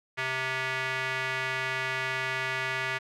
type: tone with band-pass filter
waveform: square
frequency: 130.81 Hz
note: C3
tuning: in tune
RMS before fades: -31 dBFS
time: 0.17-2.99 s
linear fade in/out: 20 ms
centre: 2000 Hz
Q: 2.1
effects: none